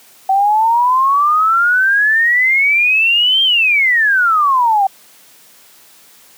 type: exponential two-way sweep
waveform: sine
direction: up then down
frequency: 761 to 3195 to 761 Hz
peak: -9 dBFS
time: 0.29-4.87 s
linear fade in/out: 5 ms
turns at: 3.43 s
effects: white hiss -45 dBFS RMS until 6.37 s + high-pass 150 Hz 12 dB/octave